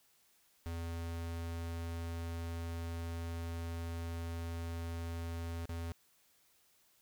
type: tone with dropouts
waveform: square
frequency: 83.8 Hz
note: E2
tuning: 29 cents sharp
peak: -39 dBFS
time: 0.66-5.92 s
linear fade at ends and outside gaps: 0 ms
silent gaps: 5.655-5.693 s
effects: white hiss -70 dBFS RMS until 7.01 s